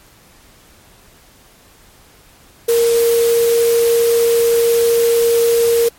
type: tone in noise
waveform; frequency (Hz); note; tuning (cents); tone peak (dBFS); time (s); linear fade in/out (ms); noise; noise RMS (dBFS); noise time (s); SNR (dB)
sine; 466.2; A#4; 0; -10; 2.68-5.89; 10; white; -24; 2.68-5.89; +11
effects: pink hiss -47 dBFS RMS until 5.98 s + MP3 64 kbps